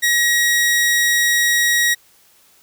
sawtooth tone, 1900 Hz, A#6, 33 cents sharp, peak -10 dBFS, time 0.02-1.95 s, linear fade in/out 20 ms, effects white hiss -53 dBFS RMS until 2.62 s

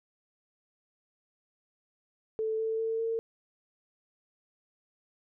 sine tone with pitch steps, 440 / 444.6 / 449.2 / 453.9 Hz, A4 / A4 / A4 / A#4, 0 / +18 / +36 / -46 cents, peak -28 dBFS, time 2.39-3.19 s, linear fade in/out 0 ms, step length 200 ms, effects none

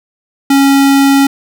square tone, 275.9 Hz, C#4, 8 cents flat, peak -6 dBFS, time 0.5-1.27 s, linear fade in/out 5 ms, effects none

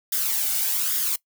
blue noise with flanger, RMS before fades -24 dBFS, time 0.12-1.16 s, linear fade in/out 5 ms, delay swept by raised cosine 0.58 to 1.41 ms, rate 1.2 Hz, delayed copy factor +0.55, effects noise-tail reverb RT60 0.1 s tail -21 dB re dry

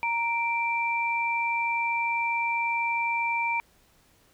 sine tone pair together, 932.3 / 2349 Hz, A#5 / D7, 0 / 0 cents, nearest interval octave + major third, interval 1600 cents, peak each -27 dBFS, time 0.03-3.6 s, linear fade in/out 0 ms, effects pink hiss -62 dBFS RMS until 4.33 s

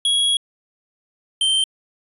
square tone pair in turn, 3322 / 3127 Hz, G#7 / G7, 0 / -5 cents, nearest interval minor second, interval 105 cents, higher first, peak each -16 dBFS, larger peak neither, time 0.05-0.37 / 1.41-1.64 s, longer first, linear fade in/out 2 ms, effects resampled to 32000 Hz

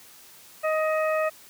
harmonic tone with a mistuned harmonic, 626 Hz, D#5, 10 cents sharp, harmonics 1 / 2 / 3 / 4, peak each -23 / -29 / -33 / -35 dBFS, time 0.63-1.3 s, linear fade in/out 20 ms, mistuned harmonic 4, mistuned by +26 cents, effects white hiss -50 dBFS RMS until 1.49 s + high-pass 80 Hz 12 dB/octave

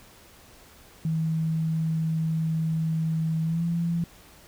sine tone with pitch glide, 160.5 to 169.16 Hz, E3 to E3, -46 to +45 cents, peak -23 dBFS, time 1.05-4.04 s, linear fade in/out 2 ms, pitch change +91 cents, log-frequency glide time 3.44-3.64 s, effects pink hiss -52 dBFS RMS until 4.47 s

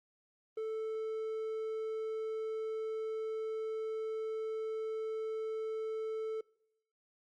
triangle tone, 440 Hz, A4, in tune, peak -33 dBFS, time 0.57-6.41 s, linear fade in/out 5 ms, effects noise-tail reverb RT60 0.8 s tail -25 dB re dry + Opus 32 kbps

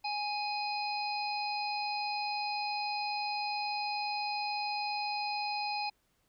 harmonic tone, 830.6 Hz, G#5, in tune, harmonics 1 / 3 / 5 / 6, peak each -34 / -39 / -41 / -42 dBFS, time 0.04-5.9 s, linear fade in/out 10 ms, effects pink hiss -74 dBFS RMS until 6.28 s

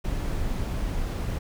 brown noise, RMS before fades -28 dBFS, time 0.04-1.39 s, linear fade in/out 10 ms, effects none

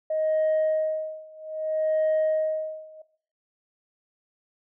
sine tone with tremolo, 626 Hz, D#5, 10 cents sharp, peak -18 dBFS, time 0.1-3.02 s, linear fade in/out 5 ms, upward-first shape sine, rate 0.62 Hz, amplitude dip 95%, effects noise-tail reverb RT60 0.5 s tail -17 dB re dry + tanh soft clip ceiling -18 dBFS

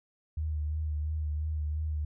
sine tone with vibrato, 76.5 Hz, D#2, 29 cents flat, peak -29 dBFS, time 0.37-2.05 s, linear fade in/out 5 ms, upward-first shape sine, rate 2.9 Hz, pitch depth 35 cents each way, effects none

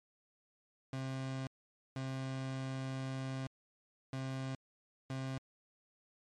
30% pulse tone bursts at uneven times, 132.5 Hz, C3, 22 cents sharp, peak -35 dBFS, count 4, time 0.93-1.47 / 1.96-3.47 / 4.13-4.55 / 5.1-5.38 s, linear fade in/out 2 ms, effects low-pass 7000 Hz 12 dB/octave + MP3 64 kbps

